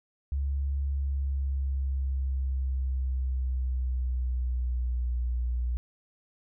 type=tone with pitch glide; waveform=sine; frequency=69.3 to 60.68 Hz; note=C#2 to B1; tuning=0 to -30 cents; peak=-26 dBFS; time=0.32-5.77 s; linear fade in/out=0 ms; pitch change=-230 cents; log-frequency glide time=0.88-5.18 s; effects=none